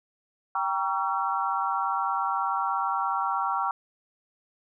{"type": "chord", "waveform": "sine", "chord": "G diminished seventh", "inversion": "none", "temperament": "just", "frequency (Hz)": [784, 940.8, 1128.9, 1354.7], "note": ["G5", "Bb5", "Db6", "Fb6"], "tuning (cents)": [0, 16, 31, 47], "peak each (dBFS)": -30, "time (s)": [0.55, 3.71], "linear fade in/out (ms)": 2, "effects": []}